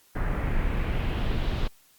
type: noise with low-pass filter sweep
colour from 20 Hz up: brown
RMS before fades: -26 dBFS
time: 0.15-1.68 s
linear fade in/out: 10 ms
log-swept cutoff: 1700 to 4000 Hz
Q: 2.1
effects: white hiss -60 dBFS RMS until 1.98 s + Opus 48 kbps